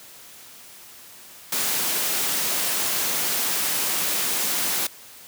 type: high-pass noise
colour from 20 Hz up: white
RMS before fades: -24 dBFS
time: 1.52-4.87 s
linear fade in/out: 5 ms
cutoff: 140 Hz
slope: 24 dB/octave
effects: white hiss -45 dBFS RMS until 5.27 s + high-pass 80 Hz 12 dB/octave